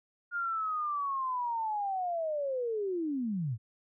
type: linear sweep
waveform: sine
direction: down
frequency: 1424 to 101.3 Hz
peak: -30 dBFS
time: 0.31-3.58 s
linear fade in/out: 50 ms
effects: none